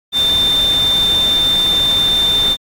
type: tone in noise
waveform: sine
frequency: 3583 Hz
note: A7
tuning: 31 cents sharp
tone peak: -11 dBFS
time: 0.12-2.57 s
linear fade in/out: 50 ms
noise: pink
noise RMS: -26 dBFS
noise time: 0.12-2.57 s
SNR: +12 dB
effects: AAC 48 kbps